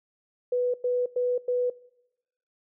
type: tone bursts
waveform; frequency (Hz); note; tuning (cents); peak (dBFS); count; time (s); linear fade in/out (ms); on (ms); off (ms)
sine; 493.9; B4; 0; -22; 4; 0.52-1.7; 5; 220; 100
effects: noise-tail reverb RT60 0.9 s tail -22 dB re dry